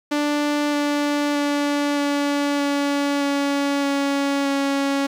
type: tone with pitch steps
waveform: sawtooth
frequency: 293.7 / 291.3 / 289 / 286.7 / 284.4 / 282.1 / 279.8 / 277.5 Hz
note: D4 / D4 / D4 / D4 / C#4 / C#4 / C#4 / C#4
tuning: 0 / -14 / -28 / -42 / +45 / +30 / +16 / +2 cents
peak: -15 dBFS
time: 0.11-5.07 s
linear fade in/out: 10 ms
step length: 620 ms
effects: low-pass 7000 Hz 12 dB/octave + 8-bit